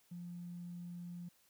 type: tone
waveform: triangle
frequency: 174.61 Hz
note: F3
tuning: in tune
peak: -40 dBFS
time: 0.11-1.29 s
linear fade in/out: 10 ms
effects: tanh soft clip ceiling -42 dBFS + white hiss -71 dBFS RMS until 1.49 s